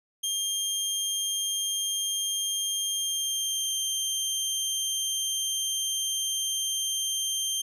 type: tone with pitch glide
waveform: 20% pulse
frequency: 3200 to 3160 Hz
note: G7 to G7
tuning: +35 to +13 cents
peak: -21 dBFS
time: 0.23-7.62 s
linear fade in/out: 10 ms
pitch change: -22 cents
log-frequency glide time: 2.96-3.76 s
effects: none